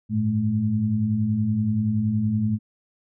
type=tone cluster; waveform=sine; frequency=100.3 / 110.9 / 214.9 Hz; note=G2 / A2 / A3; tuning=+40 / +14 / -41 cents; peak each=-30 / -24 / -22 dBFS; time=0.09-2.59 s; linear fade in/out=50 ms; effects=none